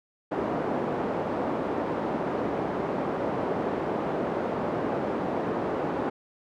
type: band-pass noise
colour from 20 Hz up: pink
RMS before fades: -29 dBFS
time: 0.31-6.1 s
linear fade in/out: 10 ms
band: 260 to 790 Hz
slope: 12 dB/octave
effects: none